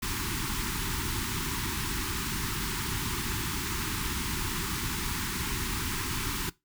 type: band-stop noise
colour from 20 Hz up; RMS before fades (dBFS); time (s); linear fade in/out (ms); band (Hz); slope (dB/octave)
pink; -32; 0.02-6.5; 10; 400 to 860; 96
effects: noise-tail reverb RT60 0.2 s tail -20 dB re dry